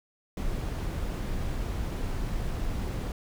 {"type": "noise", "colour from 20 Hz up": "brown", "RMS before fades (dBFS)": -31, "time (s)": [0.37, 3.12], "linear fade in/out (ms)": 2, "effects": []}